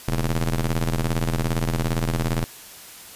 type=ring-modulated tone; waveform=sawtooth; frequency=82.41 Hz; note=E2; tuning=in tune; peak=-14 dBFS; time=0.08-2.44 s; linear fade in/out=0 ms; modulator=49.9 Hz; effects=white hiss -42 dBFS RMS until 3.15 s + resampled to 32000 Hz